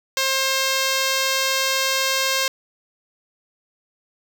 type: tone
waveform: 5% pulse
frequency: 532 Hz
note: C5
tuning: 29 cents sharp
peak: -7 dBFS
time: 0.17-2.48 s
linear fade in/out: 2 ms
effects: none